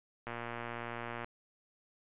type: click train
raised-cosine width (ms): 0.5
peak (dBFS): -25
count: 116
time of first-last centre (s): 0.27-1.245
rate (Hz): 118
effects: resampled to 8000 Hz